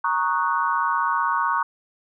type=chord; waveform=sine; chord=D# minor seventh; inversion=second; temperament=equal; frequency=932.3 / 1108.7 / 1244.5 / 1480 Hz; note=A#5 / C#6 / D#6 / F#6; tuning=0 / 0 / 0 / 0 cents; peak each=-24 / -23 / -28 / -27 dBFS; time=0.04-1.63 s; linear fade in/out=5 ms; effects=none